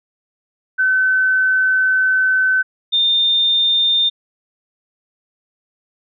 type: tone pair in turn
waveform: sine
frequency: 1522 / 3620 Hz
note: F#6 / A7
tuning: +48 / +48 cents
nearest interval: octave + minor third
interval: 1500 cents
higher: second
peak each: -12 dBFS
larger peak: neither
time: 0.78-2.63 / 2.92-4.1 s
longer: first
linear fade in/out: 20 ms
effects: none